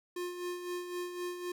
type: tone with tremolo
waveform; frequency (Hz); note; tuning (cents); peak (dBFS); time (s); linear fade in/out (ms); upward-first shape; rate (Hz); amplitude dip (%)
square; 355.3; F4; +30; -35; 0.16-1.52; 5; sine; 3.9; 55
effects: none